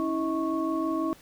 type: tone cluster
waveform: sine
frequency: 278.3 / 324.4 / 637 / 1104 Hz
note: C#4 / E4 / D#5 / C#6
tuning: +7 / -28 / +41 / -7 cents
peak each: -33 / -27 / -35 / -33 dBFS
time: 0-1.13 s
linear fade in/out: 0 ms
effects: pink hiss -54 dBFS RMS until 1.21 s